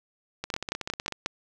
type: two click trains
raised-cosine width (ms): 0.2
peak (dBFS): -15 / -10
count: 12 / 5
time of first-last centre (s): 0.44-1.123 / 0.54-1.261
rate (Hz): 16.1 / 5.55
effects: none